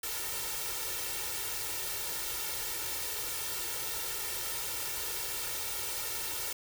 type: noise with comb filter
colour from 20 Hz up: white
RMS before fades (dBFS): -36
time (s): 0.03-6.53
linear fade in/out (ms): 5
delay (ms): 2.2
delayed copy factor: +0.95
effects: none